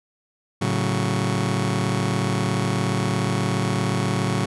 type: chord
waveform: sawtooth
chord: F# minor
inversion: first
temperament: just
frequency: 111 / 138.75 / 185 Hz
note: A2 / C#3 / F#3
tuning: +16 / +2 / 0 cents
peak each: -21 dBFS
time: 0.61-4.46 s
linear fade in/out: 10 ms
effects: resampled to 24000 Hz